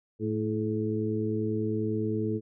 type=harmonic tone with a mistuned harmonic; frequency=109.7 Hz; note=A2; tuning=5 cents flat; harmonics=1 / 2 / 3 / 4; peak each=-32 / -32 / -32 / -32 dBFS; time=0.19-2.41 s; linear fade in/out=50 ms; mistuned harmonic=4; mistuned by=-40 cents; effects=none